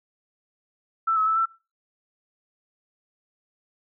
sine tone with pitch steps, 1328 / 1286 / 1313 / 1337 Hz, E6 / E6 / E6 / E6, +12 / -43 / -7 / +24 cents, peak -19 dBFS, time 1.07-1.458 s, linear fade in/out 10 ms, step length 97 ms, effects noise-tail reverb RT60 0.3 s tail -21 dB re dry

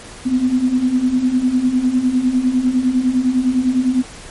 sine beating tone pair, 246.9 / 256.8 Hz, B3 / C4, 0 / -32 cents, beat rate 9.9 Hz, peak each -19 / -14 dBFS, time 0.25-4.03 s, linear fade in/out 20 ms, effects pink hiss -36 dBFS RMS until 4.3 s + MP3 48 kbps

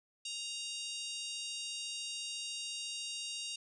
harmonic tone, 934 Hz, A#5, 3 cents sharp, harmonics 3 / 4 / 5 / 6 / 7 / 8 / 9 / 10, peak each -43 / -45 / -47 / -49 / -50 / -51 / -52 / -53 dBFS, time 0.25-3.56 s, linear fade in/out 5 ms, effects none

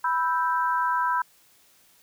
sine chord, E minor, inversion second, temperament equal, 987.8 / 1318.5 / 1568 Hz, B5 / E6 / G6, 0 / 0 / 0 cents, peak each -23 / -29 / -29 dBFS, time 0.04-1.22 s, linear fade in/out 5 ms, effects white hiss -59 dBFS RMS until 2.02 s

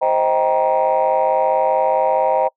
sine chord, C minor seventh, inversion none, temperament just, 523.3 / 627.9 / 784.9 / 941.9 Hz, C5 / Eb5 / G5 / Bb5, 0 / +16 / +2 / +18 cents, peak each -18 dBFS, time 0.01-2.49 s, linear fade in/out 20 ms, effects noise-tail reverb RT60 0.1 s tail -25 dB re dry + tanh soft clip ceiling -7 dBFS

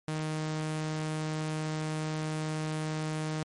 sawtooth tone, 155.56 Hz, D#3, in tune, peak -27 dBFS, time 0.08-3.43 s, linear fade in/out 0 ms, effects MP3 48 kbps

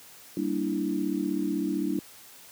sine chord, E half-diminished seventh, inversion first, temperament equal, 196 / 233.1 / 293.7 / 329.6 Hz, G3 / Bb3 / D4 / E4, 0 / 0 / 0 / 0 cents, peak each -32 / -35 / -29 / -31 dBFS, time 0.37-1.99 s, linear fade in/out 2 ms, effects white hiss -50 dBFS RMS until 2.51 s + high-pass 80 Hz 12 dB/octave

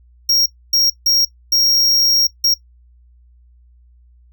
square tone bursts at uneven times, 5588 Hz, F8, in tune, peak -12 dBFS, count 5, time 0.29-0.46 / 0.73-0.9 / 1.06-1.25 / 1.52-2.27 / 2.44-2.54 s, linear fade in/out 5 ms, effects noise-tail reverb RT60 0.1 s tail -18 dB re dry + added 60 Hz sine -46 dBFS peak until 4.32 s

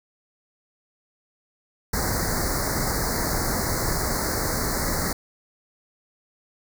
pink band-stop noise, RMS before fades -25 dBFS, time 1.93-5.13 s, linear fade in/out 5 ms, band 2100 to 4200 Hz, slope 96 dB/octave, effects none

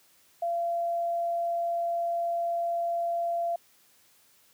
sine tone, 684 Hz, F5, 36 cents flat, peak -26 dBFS, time 0.42-3.56 s, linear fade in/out 5 ms, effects white hiss -62 dBFS RMS until 4.53 s + high-pass 80 Hz 12 dB/octave

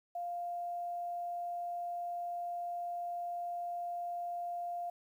sine tone with quantisation, 698.5 Hz, F5, in tune, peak -36 dBFS, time 0.15-4.9 s, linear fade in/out 5 ms, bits 11, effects none

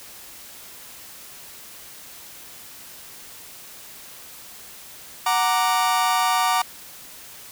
40% pulse chord, Gb augmented, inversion none, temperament equal with one note detuned, 740 / 932.3 / 1178.1 Hz, Gb5 / Bb5 / D6, 0 / 0 / +5 cents, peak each -22 dBFS, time 5.26-6.62 s, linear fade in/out 5 ms, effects white hiss -42 dBFS RMS until 7.51 s

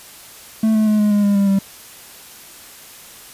triangle tone with pitch steps, 220.1 / 216.4 / 212.8 / 209.3 / 205.8 / 202.4 / 199.05 / 195.75 Hz, A3 / A3 / G#3 / G#3 / G#3 / G#3 / G3 / G3, +1 / -29 / +42 / +14 / -16 / -44 / +27 / -2 cents, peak -10 dBFS, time 0.63-1.59 s, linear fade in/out 5 ms, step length 120 ms, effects white hiss -40 dBFS RMS until 3.33 s + resampled to 32000 Hz

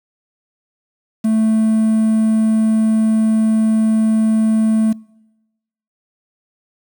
triangle tone with quantisation, 220 Hz, A3, in tune, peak -10 dBFS, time 1.24-4.93 s, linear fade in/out 10 ms, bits 6, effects noise-tail reverb RT60 1.0 s tail -25 dB re dry

